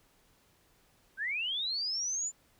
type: linear sweep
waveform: sine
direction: up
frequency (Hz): 1499 to 7160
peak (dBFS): -31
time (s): 1.17-2.32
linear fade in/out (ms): 50
effects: pink hiss -67 dBFS RMS until 2.59 s